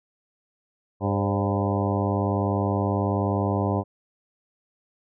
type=harmonic tone with a mistuned harmonic; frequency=100 Hz; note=G2; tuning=35 cents sharp; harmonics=1 / 2 / 3 / 4 / 5 / 6 / 7 / 8 / 9 / 10; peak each=-25 / -28 / -30 / -31 / -32 / -33 / -33 / -34 / -35 / -35 dBFS; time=1-3.84 s; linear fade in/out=50 ms; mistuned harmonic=5; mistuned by=+64 cents; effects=none